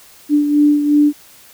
sine beating tone pair, 293.7 / 296.5 Hz, D4 / D4, 0 / +17 cents, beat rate 2.8 Hz, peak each -10 / -18 dBFS, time 0.29-1.13 s, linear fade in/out 50 ms, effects white hiss -44 dBFS RMS until 1.53 s

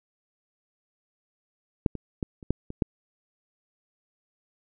clicks, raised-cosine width 3 ms, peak -8 / -21 / -15 / -30 / -10 / -23 / -9 dBFS, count 7, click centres 1.862 / 1.953 / 2.228 / 2.428 / 2.506 / 2.704 / 2.822 s, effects none

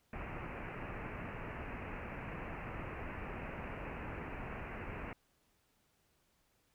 pink low-pass noise, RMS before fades -44 dBFS, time 0.13-5.13 s, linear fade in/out 2 ms, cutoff 2700 Hz, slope 96 dB/octave, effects pink hiss -75 dBFS RMS until 6.74 s

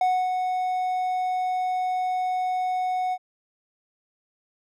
triangle tone with ADSR envelope, 737 Hz, F#5, 7 cents flat, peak -16 dBFS, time 0.01-3.18 s, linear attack 3 ms, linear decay 270 ms, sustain -5 dB, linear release 52 ms, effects none

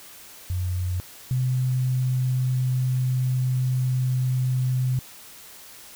sine tone pair in turn, 90.5 / 127.99 Hz, F#2 / C3, -38 / -38 cents, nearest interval tritone, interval 600 cents, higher second, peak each -23 / -20 dBFS, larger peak second, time 0.5-1 / 1.31-4.99 s, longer second, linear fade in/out 0 ms, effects white hiss -45 dBFS RMS until 5.95 s

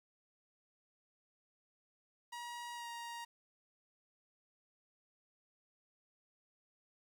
sawtooth tone with pitch glide, 955 to 939.7 Hz, A#5 to A#5, +42 to +14 cents, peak -40 dBFS, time 2.32-3.25 s, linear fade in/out 10 ms, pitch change -28 cents, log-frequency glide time 2.74-2.88 s, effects low-pass 11000 Hz 12 dB/octave + 11-bit

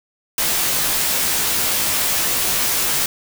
white noise with comb filter, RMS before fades -19 dBFS, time 0.38-3.06 s, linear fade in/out 2 ms, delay 17 ms, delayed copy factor -0.9, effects none

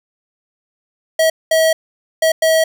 square tone bursts at uneven times, 643 Hz, E5, 43 cents flat, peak -11 dBFS, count 4, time 1.19-1.3 / 1.51-1.73 / 2.22-2.32 / 2.42-2.64 s, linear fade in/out 5 ms, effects none

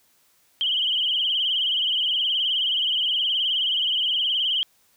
sine tone with vibrato, 3058 Hz, G7, 44 cents flat, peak -20 dBFS, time 0.61-4.63 s, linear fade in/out 0 ms, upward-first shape triangle, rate 19 Hz, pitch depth 120 cents each way, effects white hiss -62 dBFS RMS until 4.96 s

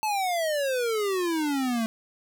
square exponential sweep, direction down, 880 to 220 Hz, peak -25 dBFS, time 0.03-1.86 s, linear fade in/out 0 ms, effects none

